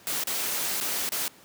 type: noise with dropouts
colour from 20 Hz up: white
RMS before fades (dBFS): -29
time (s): 0.07-1.28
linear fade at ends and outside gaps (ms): 1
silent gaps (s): 0.238-0.271 / 0.803-0.81 / 1.091-1.12
effects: pink hiss -53 dBFS RMS until 1.44 s + high-pass 150 Hz 12 dB/octave